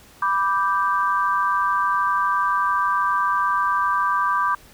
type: chord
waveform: sine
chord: G major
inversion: first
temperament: equal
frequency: 987.8 / 1174.7 / 1568 Hz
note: B5 / D6 / G6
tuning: 0 / 0 / 0 cents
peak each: -23 / -20 / -25 dBFS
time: 0.22-4.55 s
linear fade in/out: 5 ms
effects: pink hiss -49 dBFS RMS until 4.73 s